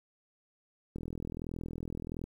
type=click train; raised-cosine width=3 ms; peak=-26 dBFS; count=54; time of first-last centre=0.96-2.24 s; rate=41.4 Hz; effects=10-bit